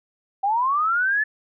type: linear sweep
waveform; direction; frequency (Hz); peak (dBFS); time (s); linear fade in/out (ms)
sine; up; 764 to 1756; -18; 0.43-1.24; 10
effects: none